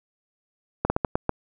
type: slowing click train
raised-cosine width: 1 ms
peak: -7 dBFS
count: 6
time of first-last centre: 0.85-1.294 s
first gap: 50 ms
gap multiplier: 1.29
effects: none